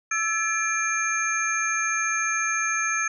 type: tone cluster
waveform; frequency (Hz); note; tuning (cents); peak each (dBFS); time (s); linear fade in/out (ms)
sine; 1323 / 1714 / 2379 / 6400; E6 / A6 / D7 / G8; +6 / -46 / +22 / +35; -28; 0.11-3.08; 5
effects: none